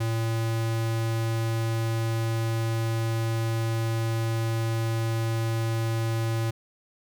square tone, 113.5 Hz, A#2, 46 cents flat, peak -25 dBFS, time 0-6.51 s, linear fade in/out 10 ms, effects none

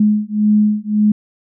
sine beating tone pair, 210 / 211.8 Hz, G#3 / G#3, +19 / +34 cents, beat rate 1.8 Hz, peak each -14 dBFS, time 0-1.12 s, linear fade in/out 5 ms, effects none

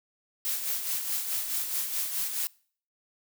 blue noise with tremolo, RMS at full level -29 dBFS, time 0.45-2.47 s, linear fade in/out 0 ms, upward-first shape sine, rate 4.7 Hz, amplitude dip 50%, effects noise-tail reverb RT60 0.5 s tail -24 dB re dry

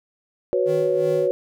sine chord, F# suspended fourth, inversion none, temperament equal, 370 / 493.9 / 554.4 Hz, F#4 / B4 / C#5, 0 / 0 / 0 cents, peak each -22 dBFS, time 0.53-1.31 s, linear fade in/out 0 ms
square tone with tremolo, 155.56 Hz, D#3, in tune, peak -30 dBFS, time 0.65-1.3 s, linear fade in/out 50 ms, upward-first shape sine, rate 2.7 Hz, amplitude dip 75%
effects none

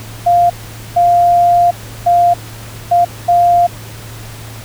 sine tone bursts at uneven times, 698.5 Hz, F5, in tune, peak -6 dBFS, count 5, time 0.26-0.5 / 0.96-1.71 / 2.06-2.34 / 2.91-3.05 / 3.28-3.67 s, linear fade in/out 10 ms, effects added 111 Hz sine -30 dBFS peak until 4.64 s + pink hiss -33 dBFS RMS until 4.64 s

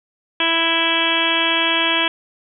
harmonic tone with a mistuned harmonic, 330.5 Hz, E4, 5 cents sharp, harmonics 1 / 2 / 3 / 4 / 5 / 6 / 7 / 8 / 9 / 10, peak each -26 / -27 / -24 / -30 / -24 / -30 / -24 / -23 / -24 / -21 dBFS, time 0.4-2.08 s, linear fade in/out 2 ms, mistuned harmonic 9, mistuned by +22 cents, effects none

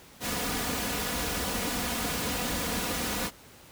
pink noise with comb filter, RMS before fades -30 dBFS, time 0.2-3.31 s, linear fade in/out 50 ms, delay 4.1 ms, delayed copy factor +0.6, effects pink hiss -52 dBFS RMS until 3.71 s + high-pass 60 Hz 12 dB/octave

